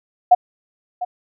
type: tone with echo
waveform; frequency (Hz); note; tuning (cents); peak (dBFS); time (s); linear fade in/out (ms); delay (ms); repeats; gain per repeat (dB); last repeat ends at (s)
sine; 723; F#5; -40; -5; 0.31-0.35; 10; 700; 1; -15; 1.05
effects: none